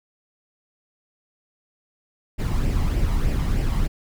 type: noise with flanger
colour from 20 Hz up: brown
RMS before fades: -21 dBFS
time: 2.38-3.88 s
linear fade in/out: 20 ms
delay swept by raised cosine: 0.38 to 1.02 ms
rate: 3.3 Hz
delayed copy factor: +0.5
effects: none